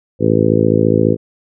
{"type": "harmonic tone", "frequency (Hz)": 54.6, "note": "A1", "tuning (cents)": -13, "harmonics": [2, 3, 4, 5, 6, 7, 8, 9], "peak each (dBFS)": [-18, -18, -18, -18, -18, -18, -18, -18], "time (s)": [0.19, 1.17], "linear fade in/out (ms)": 50, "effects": []}